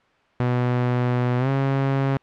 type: tone with pitch glide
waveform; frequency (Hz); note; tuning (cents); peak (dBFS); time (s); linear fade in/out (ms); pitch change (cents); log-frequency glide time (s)
sawtooth; 123.47 to 136.21; B2 to C#3; 0 to -30; -15; 0.4-2.17; 0; +170; 1.38-1.49
effects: white hiss -59 dBFS RMS until 2.22 s + low-pass 2000 Hz 12 dB/octave